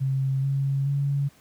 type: tone with pitch steps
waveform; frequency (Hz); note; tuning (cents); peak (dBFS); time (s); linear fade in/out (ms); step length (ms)
sine; 134.3 / 137.44 / 140.65; C3 / C#3 / C#3; +46 / -14 / +26; -21; 0-1.29; 20; 430
effects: pink hiss -57 dBFS RMS until 1.4 s + high-pass 80 Hz 12 dB/octave